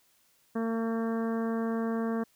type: harmonic tone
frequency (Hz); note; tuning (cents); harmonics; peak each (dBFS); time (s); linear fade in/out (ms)
227; A#3; -46; 1 / 2 / 3 / 4 / 5 / 6 / 7 / 8; -29 / -34 / -40 / -46 / -42 / -49 / -46 / -52; 0.55-2.24; 10
effects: white hiss -67 dBFS RMS until 2.35 s